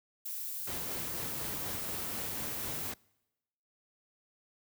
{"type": "noise", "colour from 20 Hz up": "violet", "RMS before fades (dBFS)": -39, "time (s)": [0.25, 2.92], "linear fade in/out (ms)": 10}
{"type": "noise with tremolo", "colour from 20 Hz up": "pink", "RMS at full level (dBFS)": -40, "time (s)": [0.67, 2.94], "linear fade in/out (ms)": 5, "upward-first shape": "triangle", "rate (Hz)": 4.1, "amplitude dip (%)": 30}
{"effects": ["noise-tail reverb RT60 1.0 s tail -26 dB re dry", "high-pass 80 Hz 12 dB/octave"]}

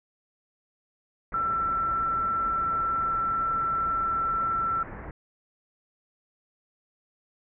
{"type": "low-pass noise", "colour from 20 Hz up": "pink", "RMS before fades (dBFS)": -40, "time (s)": [1.32, 5.11], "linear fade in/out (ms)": 2, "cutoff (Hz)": 2000, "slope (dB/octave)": 48}
{"type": "tone", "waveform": "sine", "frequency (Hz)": 1341, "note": "E6", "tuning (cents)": 29, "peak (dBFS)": -24, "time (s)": [1.34, 4.83], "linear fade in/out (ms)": 2}
{"effects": []}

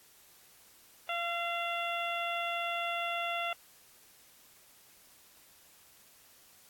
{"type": "harmonic tone with a mistuned harmonic", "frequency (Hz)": 688, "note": "F5", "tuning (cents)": -26, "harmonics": [1, 2, 3, 4, 5], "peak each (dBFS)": [-36, -38, -40, -38, -42], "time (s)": [1.09, 3.53], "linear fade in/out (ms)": 2, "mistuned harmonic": 2, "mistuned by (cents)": -17, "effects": ["white hiss -60 dBFS RMS until 6.69 s", "AAC 64 kbps"]}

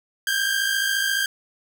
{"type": "tone pair together", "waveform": "sawtooth", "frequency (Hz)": [1568, 1622.4], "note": ["G6", "G#6"], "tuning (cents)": [0, -41], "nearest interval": "minor second", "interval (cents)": 59, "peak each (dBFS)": -20, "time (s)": [0.27, 1.26], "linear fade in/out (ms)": 2, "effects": []}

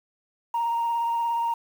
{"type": "tone with vibrato", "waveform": "sine", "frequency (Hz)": 932.3, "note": "A#5", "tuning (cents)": 0, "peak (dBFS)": -21, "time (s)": [0.54, 1.54], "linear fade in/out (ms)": 5, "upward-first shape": "sine", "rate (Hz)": 17, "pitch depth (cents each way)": 15, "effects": ["tanh soft clip ceiling -20 dBFS", "8-bit"]}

